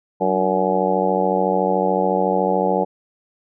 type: harmonic tone with a mistuned harmonic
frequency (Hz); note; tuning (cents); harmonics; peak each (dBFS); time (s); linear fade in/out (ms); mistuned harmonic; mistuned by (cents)
93.8; F#2; +24; 2 / 3 / 4 / 5 / 6 / 7 / 8 / 9; -24 / -28 / -26 / -22 / -23 / -28 / -24 / -23; 0.2-2.85; 20; 3; +89
effects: none